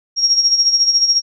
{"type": "tone with tremolo", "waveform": "sine", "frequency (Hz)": 5588, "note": "F8", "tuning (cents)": 0, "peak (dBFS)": -8, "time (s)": [0.16, 1.22], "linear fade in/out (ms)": 50, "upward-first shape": "sine", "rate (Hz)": 14, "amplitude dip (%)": 65, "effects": []}